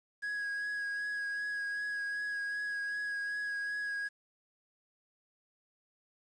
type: tone with vibrato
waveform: triangle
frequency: 1658 Hz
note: G#6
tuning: 3 cents flat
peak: -32 dBFS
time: 0.22-4.09 s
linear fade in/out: 20 ms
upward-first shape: triangle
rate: 2.6 Hz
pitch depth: 17 cents each way
effects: resampled to 22050 Hz + 10-bit